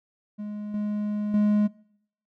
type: tone with level steps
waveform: triangle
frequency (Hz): 208.8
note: G#3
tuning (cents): +10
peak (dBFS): -29 / -23 / -16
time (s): 0.38-1.68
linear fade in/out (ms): 20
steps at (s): 0.74 / 1.34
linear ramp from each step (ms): 2
effects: noise-tail reverb RT60 0.7 s tail -23 dB re dry